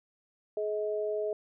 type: tone pair together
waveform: sine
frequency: 423.2 / 634.5 Hz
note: G#4 / D#5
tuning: +33 / +34 cents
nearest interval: perfect fifth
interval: 701 cents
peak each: -31 / -33 dBFS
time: 0.57-1.33 s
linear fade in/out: 2 ms
effects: none